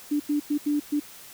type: tone bursts at uneven times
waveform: sine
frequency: 293.7 Hz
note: D4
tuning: in tune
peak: -21 dBFS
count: 5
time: 0.11-0.2 / 0.29-0.4 / 0.5-0.58 / 0.66-0.8 / 0.92-1 s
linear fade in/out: 10 ms
effects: white hiss -46 dBFS RMS until 1.33 s